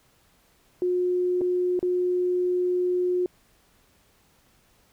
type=tone with dropouts; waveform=sine; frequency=360 Hz; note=F#4; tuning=47 cents flat; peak=-21 dBFS; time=0.82-3.26 s; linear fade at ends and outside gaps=1 ms; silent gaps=1.41-1.415 / 1.792-1.828 s; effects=pink hiss -62 dBFS RMS until 4.92 s